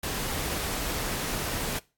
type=noise; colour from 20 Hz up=pink; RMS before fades=-31 dBFS; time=0.03-1.79 s; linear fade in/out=5 ms; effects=noise-tail reverb RT60 0.3 s tail -21 dB re dry + AAC 64 kbps